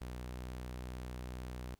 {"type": "tone with pitch glide", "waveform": "sawtooth", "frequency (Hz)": [61.74, 62.21], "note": ["B1", "B1"], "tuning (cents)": [0, 13], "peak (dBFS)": -38, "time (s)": [0.01, 1.75], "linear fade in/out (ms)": 0, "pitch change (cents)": 13, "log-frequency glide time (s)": [0.11, 0.39], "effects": ["pink hiss -75 dBFS RMS until 1.79 s"]}